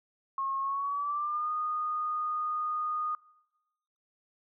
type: tone with pitch glide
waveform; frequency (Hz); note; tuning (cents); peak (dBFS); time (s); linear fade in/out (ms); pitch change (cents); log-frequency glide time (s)
sine; 1084 to 1230.9; C#6 to D#6; -39 to -19; -29; 0.38-3.15; 2; +220; 0.6-1.51
effects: noise-tail reverb RT60 1.0 s tail -23 dB re dry